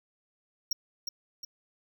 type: tone with echo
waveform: square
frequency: 5588 Hz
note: F8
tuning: in tune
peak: -26 dBFS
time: 0.71-0.73 s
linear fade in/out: 5 ms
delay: 360 ms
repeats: 2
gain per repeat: -6 dB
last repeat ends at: 1.45 s
effects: none